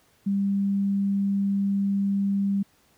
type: tone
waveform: sine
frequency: 198.3 Hz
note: G3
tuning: 20 cents sharp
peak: -21 dBFS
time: 0.26-2.63 s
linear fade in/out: 10 ms
effects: pink hiss -62 dBFS RMS until 2.97 s + high-pass 60 Hz 12 dB/octave